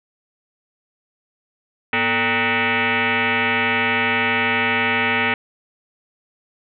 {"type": "tone with frequency modulation", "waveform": "sine", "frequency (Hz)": 241.1, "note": "B3", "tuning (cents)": -41, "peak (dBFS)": -16, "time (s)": [1.93, 5.34], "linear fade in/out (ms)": 2, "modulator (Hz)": 344, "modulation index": 7.4, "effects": []}